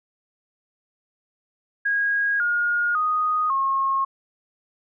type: tone with pitch steps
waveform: sine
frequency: 1640 / 1427.7 / 1242.9 / 1082 Hz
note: G#6 / F6 / D#6 / C#6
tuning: -22 / +38 / -2 / -42 cents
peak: -19 dBFS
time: 1.85-4.05 s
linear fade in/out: 10 ms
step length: 550 ms
effects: none